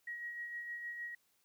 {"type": "tone with tremolo", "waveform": "sine", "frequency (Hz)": 1900, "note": "A#6", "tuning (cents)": 33, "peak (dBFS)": -39, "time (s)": [0.07, 1.15], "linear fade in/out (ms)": 5, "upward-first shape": "sine", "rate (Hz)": 6.5, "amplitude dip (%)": 40, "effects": ["white hiss -75 dBFS RMS until 1.44 s"]}